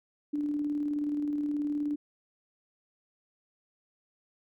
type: tone with tremolo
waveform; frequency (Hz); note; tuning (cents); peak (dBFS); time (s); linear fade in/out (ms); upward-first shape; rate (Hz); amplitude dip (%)
sine; 293.7; D4; 0; -27; 0.33-1.96; 10; square; 19; 25
effects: none